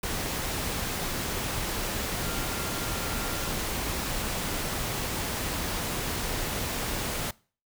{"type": "tone in noise", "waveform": "sine", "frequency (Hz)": 1387, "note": "F6", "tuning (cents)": -12, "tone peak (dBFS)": -41, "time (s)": [2.21, 3.52], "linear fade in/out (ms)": 5, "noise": "pink", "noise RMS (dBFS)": -31, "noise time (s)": [0.03, 7.31], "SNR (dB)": -13, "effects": ["noise-tail reverb RT60 0.4 s tail -23 dB re dry"]}